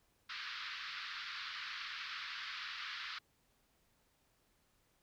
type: band-pass noise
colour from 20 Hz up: pink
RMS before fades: -45 dBFS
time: 0.29-3.19 s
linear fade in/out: 10 ms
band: 1200 to 4800 Hz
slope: 48 dB/octave
effects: pink hiss -75 dBFS RMS until 5.02 s